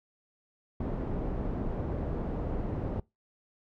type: low-pass noise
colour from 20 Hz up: pink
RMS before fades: -33 dBFS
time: 0.8-3 s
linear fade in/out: 5 ms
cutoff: 570 Hz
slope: 12 dB/octave
effects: noise-tail reverb RT60 0.2 s tail -22 dB re dry